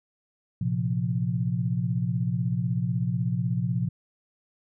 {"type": "chord", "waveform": "sine", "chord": "Bb suspended second", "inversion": "none", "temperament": "equal with one note detuned", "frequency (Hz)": [114.67, 130.81, 174.61], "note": ["Bb2", "C3", "F3"], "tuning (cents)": [-28, 0, 0], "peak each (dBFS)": -28, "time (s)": [0.61, 3.89], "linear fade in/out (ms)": 5, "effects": []}